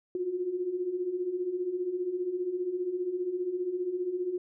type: beating tone pair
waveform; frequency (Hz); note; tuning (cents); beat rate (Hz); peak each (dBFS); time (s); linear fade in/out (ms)
sine; 348.9 / 363.9; F4 / F#4; -2 / -29; 15; -36 / -30; 0.15-4.38; 2
effects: none